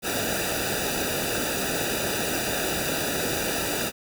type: noise with comb filter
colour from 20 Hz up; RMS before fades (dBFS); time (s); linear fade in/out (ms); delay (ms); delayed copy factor
pink; -27; 0.02-3.92; 50; 0.93; -0.95
effects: none